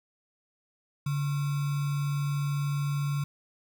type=tone with sample-and-hold; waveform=sine; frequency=143.2 Hz; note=D3; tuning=43 cents flat; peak=-26 dBFS; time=1.06-3.24 s; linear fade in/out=5 ms; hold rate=1225 Hz; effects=none